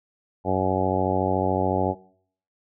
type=harmonic tone; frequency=93.8 Hz; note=F#2; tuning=24 cents sharp; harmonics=1 / 2 / 3 / 4 / 5 / 6 / 7 / 8 / 9; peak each=-29 / -29 / -29 / -29 / -29 / -29 / -29 / -29 / -29 dBFS; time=0.44-1.95 s; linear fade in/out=50 ms; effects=noise-tail reverb RT60 0.6 s tail -21 dB re dry